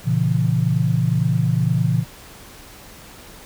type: chord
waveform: sine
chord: A# diminished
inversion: none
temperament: equal with one note detuned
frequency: 116.54 / 138.59 / 167.31 Hz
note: A#2 / C#3 / E3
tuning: 0 / 0 / +26 cents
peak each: -20 dBFS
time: 0.04-2.05 s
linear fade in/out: 50 ms
effects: pink hiss -42 dBFS RMS until 3.45 s